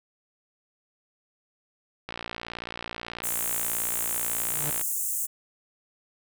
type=click train; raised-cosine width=0.3 ms; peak=-18 dBFS; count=160; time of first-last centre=2.09-4.813 s; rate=58.4 Hz
type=high-pass noise; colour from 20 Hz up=pink; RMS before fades=-29 dBFS; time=3.23-5.27 s; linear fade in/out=20 ms; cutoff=7100 Hz; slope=48 dB/octave
type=tone with exponential growth; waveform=sawtooth; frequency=146.83 Hz; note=D3; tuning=in tune; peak=-26 dBFS; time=4.3-4.7 s; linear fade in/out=2 ms; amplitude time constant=86 ms
effects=none